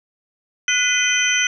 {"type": "tone cluster", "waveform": "sine", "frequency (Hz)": [1464, 2017, 2481, 3097, 6030], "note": ["F#6", "B6", "D#7", "G7", "F#8"], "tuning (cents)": [-19, 36, -6, -22, 32], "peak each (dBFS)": -22, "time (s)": [0.68, 1.47], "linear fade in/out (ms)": 2, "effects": []}